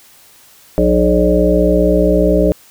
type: harmonic tone with a mistuned harmonic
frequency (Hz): 60.2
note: B1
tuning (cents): -44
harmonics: 1 / 3 / 5 / 7 / 9 / 10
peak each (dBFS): -16 / -16 / -16 / -16 / -16 / -16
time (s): 0.78-2.52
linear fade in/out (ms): 0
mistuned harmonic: 5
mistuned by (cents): +28
effects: white hiss -45 dBFS RMS until 2.7 s